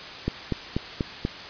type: click train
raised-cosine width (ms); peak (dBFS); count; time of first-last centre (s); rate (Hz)
3; -11; 5; 0.28-1.251; 4.12
effects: white hiss -38 dBFS RMS until 1.49 s + resampled to 11025 Hz